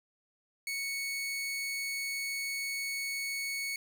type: tone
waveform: sawtooth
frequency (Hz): 2217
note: C#7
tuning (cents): 0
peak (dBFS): -30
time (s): 0.67-3.76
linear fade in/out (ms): 2
effects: none